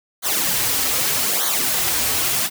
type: noise with flanger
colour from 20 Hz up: white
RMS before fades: -20 dBFS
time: 0.22-2.5 s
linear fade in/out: 50 ms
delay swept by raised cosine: 0.38 to 5.78 ms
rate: 0.81 Hz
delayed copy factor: -0.8
effects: none